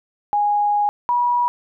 sine tone pair in turn, 826 / 968.5 Hz, G#5 / B5, -10 / -34 cents, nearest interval minor third, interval 276 cents, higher second, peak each -15 dBFS, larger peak neither, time 0.33-0.89 / 1.09-1.48 s, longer first, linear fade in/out 0 ms, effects none

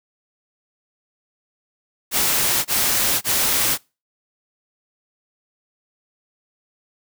white noise bursts, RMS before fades -19 dBFS, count 3, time 2.11-3.78 s, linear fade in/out 50 ms, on 540 ms, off 25 ms, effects noise-tail reverb RT60 0.3 s tail -26 dB re dry

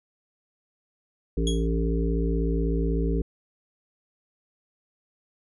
harmonic tone, 56.2 Hz, A1, 37 cents sharp, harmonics 1 / 3 / 5 / 7 / 8, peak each -24 / -29 / -31 / -32 / -33 dBFS, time 1.37-3.22 s, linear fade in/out 5 ms
sawtooth tone with exponential decay, 3322 Hz, G#7, in tune, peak -22 dBFS, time 1.47-1.67 s, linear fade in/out 2 ms, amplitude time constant 42 ms
effects resampled to 24000 Hz

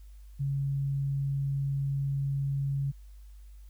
sine tone, 138.59 Hz, C#3, in tune, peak -27 dBFS, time 0.39-2.92 s, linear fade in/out 20 ms, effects added 50 Hz sine -46 dBFS peak until 3.69 s + white hiss -68 dBFS RMS until 3.69 s

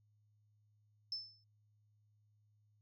sine tone with exponential decay, 5274 Hz, E8, in tune, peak -35 dBFS, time 1.12-1.44 s, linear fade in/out 2 ms, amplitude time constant 68 ms, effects tanh soft clip ceiling -31 dBFS + added 105 Hz sine -70 dBFS peak until 2.81 s

